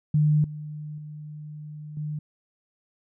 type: tone with level steps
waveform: sine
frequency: 150.9 Hz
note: D3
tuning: 47 cents sharp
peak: -17 / -33 / -36 / -28 dBFS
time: 0.14-2.19 s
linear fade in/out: 5 ms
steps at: 0.44 / 0.98 / 1.97 s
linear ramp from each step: 2 ms
effects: none